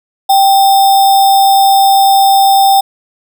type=tone with sample-and-hold; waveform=sine; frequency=784 Hz; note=G5; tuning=in tune; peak=-4 dBFS; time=0.29-2.81 s; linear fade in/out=10 ms; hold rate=4410 Hz; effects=none